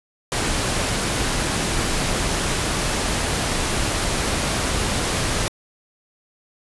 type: noise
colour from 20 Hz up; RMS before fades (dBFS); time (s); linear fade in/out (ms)
pink; -22; 0.32-5.48; 0
effects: resampled to 24000 Hz